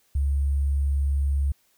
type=tone with sample-and-hold; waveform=sine; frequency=69.9 Hz; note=C#2; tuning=15 cents sharp; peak=-20 dBFS; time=0.15-1.52 s; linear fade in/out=5 ms; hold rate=8820 Hz; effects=white hiss -65 dBFS RMS until 1.77 s